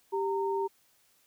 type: tone pair together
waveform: sine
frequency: 392 / 920.6 Hz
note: G4 / A#5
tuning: 0 / -22 cents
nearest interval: octave + minor third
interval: 1478 cents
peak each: -29 / -32 dBFS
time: 0.12-0.68 s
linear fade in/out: 20 ms
effects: white hiss -67 dBFS RMS until 1.26 s